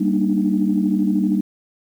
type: chord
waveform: sine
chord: Eb major seventh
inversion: first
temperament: equal with one note detuned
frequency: 196 / 233.1 / 293.7 / 306.5 Hz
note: G3 / Bb3 / D4 / Eb4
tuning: 0 / 0 / 0 / -26 cents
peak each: -18 / -22 / -24 / -21 dBFS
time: 0-1.41 s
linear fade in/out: 10 ms
effects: tanh soft clip ceiling -5 dBFS + 8-bit